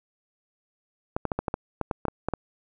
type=clicks; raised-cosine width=1 ms; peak=-12 dBFS; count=12; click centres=1.165 / 1.253 / 1.318 / 1.39 / 1.482 / 1.541 / 1.813 / 1.912 / 2.053 / 2.083 / 2.286 / 2.337 s; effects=none